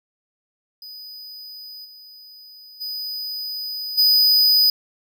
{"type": "tone with level steps", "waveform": "square", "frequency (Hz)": 4978, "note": "D#8", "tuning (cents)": 0, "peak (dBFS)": [-36, -42, -27, -13], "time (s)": [0.82, 4.7], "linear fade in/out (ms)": 2, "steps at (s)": [1.84, 2.8, 3.97], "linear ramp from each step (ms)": 20, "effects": []}